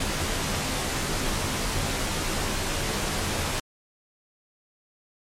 pink noise with comb filter, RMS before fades -27 dBFS, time 0-3.6 s, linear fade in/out 5 ms, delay 17 ms, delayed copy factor -0.6, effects low-pass 10000 Hz 12 dB/octave + MP3 64 kbps

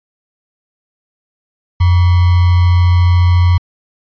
sine tone with sample-and-hold, 88.6 Hz, F2, 25 cents sharp, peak -6 dBFS, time 1.8-3.58 s, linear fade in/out 10 ms, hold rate 1050 Hz, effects resampled to 11025 Hz

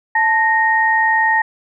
sine tone pair together, 880 / 1859.3 Hz, A5 / A#6, 0 / -5 cents, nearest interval octave + minor second, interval 1295 cents, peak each -15 / -14 dBFS, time 0.15-1.42 s, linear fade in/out 5 ms, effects none

